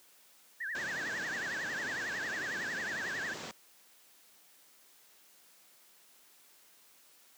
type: tone with vibrato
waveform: sine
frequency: 1726 Hz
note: A6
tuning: 34 cents flat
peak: -35 dBFS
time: 0.6-3.34 s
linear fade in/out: 10 ms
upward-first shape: triangle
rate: 11 Hz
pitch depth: 230 cents each way
type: low-pass noise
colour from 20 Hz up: pink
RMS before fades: -42 dBFS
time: 0.75-3.51 s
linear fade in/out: 0 ms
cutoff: 7800 Hz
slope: 96 dB/octave
effects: white hiss -62 dBFS RMS until 7.37 s + high-pass 200 Hz 12 dB/octave